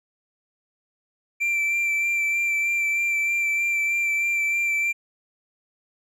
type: tone with vibrato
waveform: triangle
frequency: 2349 Hz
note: D7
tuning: in tune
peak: -19 dBFS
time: 1.4-4.93 s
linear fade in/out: 20 ms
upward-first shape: sine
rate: 3.2 Hz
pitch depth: 17 cents each way
effects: none